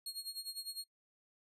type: tone with tremolo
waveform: sawtooth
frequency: 4277 Hz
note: C8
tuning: 37 cents sharp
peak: -36 dBFS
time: 0.06-0.84 s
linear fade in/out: 2 ms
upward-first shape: sine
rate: 9.9 Hz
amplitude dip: 85%
effects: noise-tail reverb RT60 0.1 s tail -24 dB re dry + resampled to 32000 Hz